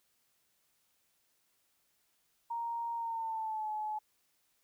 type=tone with pitch glide; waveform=sine; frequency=932.3 to 854.9 Hz; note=A#5 to G#5; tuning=0 to +50 cents; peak=-34 dBFS; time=2.5-3.99 s; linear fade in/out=10 ms; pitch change=-150 cents; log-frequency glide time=2.95-3.7 s; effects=white hiss -75 dBFS RMS until 4.63 s